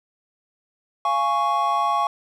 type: chord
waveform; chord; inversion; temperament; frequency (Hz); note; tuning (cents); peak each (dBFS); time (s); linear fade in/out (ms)
triangle; Db major; first; just; 693 / 831.5 / 1108.7; F5 / Ab5 / Db6; -14 / +2 / 0; -24 / -22 / -19; 1.05-2.07; 2
effects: none